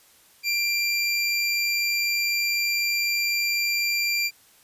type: tone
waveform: 25% pulse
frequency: 2372 Hz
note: D7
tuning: 17 cents sharp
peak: -18 dBFS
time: 0.43-4.31 s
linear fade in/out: 50 ms
effects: white hiss -56 dBFS RMS until 4.63 s + resampled to 32000 Hz